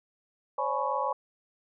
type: tone cluster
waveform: sine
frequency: 529 / 576 / 845 / 987 / 1105 Hz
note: C5 / D5 / G#5 / B5 / C#6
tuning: +19 / -34 / +30 / -1 / -6 cents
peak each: -34 / -35 / -32 / -32 / -33 dBFS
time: 0.58-1.13 s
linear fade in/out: 5 ms
effects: none